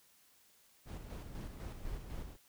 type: noise with tremolo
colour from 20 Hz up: brown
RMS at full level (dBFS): -43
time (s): 0.85-2.37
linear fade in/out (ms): 50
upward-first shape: square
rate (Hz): 4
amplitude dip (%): 45
effects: white hiss -67 dBFS RMS until 2.48 s